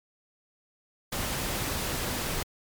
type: noise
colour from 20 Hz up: pink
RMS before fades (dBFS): -31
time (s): 1.12-2.43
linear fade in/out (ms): 5
effects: MP3 96 kbps